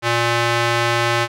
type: tone with band-pass filter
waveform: square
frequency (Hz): 118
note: A#2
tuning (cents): +22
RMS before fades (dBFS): -18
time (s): 0.02-1.28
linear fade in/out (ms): 50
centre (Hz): 1900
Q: 0.61
effects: none